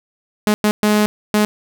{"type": "tone bursts at uneven times", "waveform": "sawtooth", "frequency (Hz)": 210.6, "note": "G#3", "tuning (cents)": 24, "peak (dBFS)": -8, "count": 4, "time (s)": [[0.47, 0.54], [0.64, 0.71], [0.83, 1.06], [1.34, 1.45]], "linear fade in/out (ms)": 0, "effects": []}